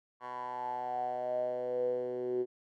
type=tone with band-pass filter sweep; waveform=10% pulse; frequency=124.4 Hz; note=B2; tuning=13 cents sharp; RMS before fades=-35 dBFS; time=0.2-2.46 s; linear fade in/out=50 ms; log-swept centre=1100 to 370 Hz; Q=9.9; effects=none